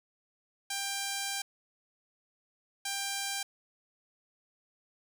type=tone pair in turn; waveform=5% pulse; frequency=792 / 792 Hz; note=G5 / G5; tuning=+18 / +18 cents; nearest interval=unison; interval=0 cents; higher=neither; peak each=-21 dBFS; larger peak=neither; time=0.7-1.42 / 2.85-3.43 s; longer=first; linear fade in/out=5 ms; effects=none